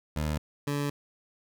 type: tone pair in turn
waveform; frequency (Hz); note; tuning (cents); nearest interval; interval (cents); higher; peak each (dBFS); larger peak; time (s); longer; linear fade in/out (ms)
20% pulse; 76.2 / 143.85; D#2 / D3; -36 / -36; major seventh; 1100; second; -23; neither; 0.16-0.38 / 0.67-0.9; second; 5
effects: none